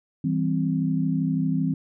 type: chord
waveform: sine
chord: C major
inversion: first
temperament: just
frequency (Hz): 163.52 / 196.22 / 261.6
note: E3 / G3 / C4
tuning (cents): -14 / +2 / 0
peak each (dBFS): -24 / -28 / -25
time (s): 0.24-1.74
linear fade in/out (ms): 5
effects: none